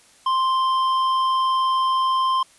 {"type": "tone with hard clipping", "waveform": "sine", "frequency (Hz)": 1046.5, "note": "C6", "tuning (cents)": 0, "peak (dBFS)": -19, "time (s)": [0.26, 2.43], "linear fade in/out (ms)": 5, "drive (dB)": 7, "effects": ["white hiss -53 dBFS RMS until 2.58 s", "resampled to 24000 Hz"]}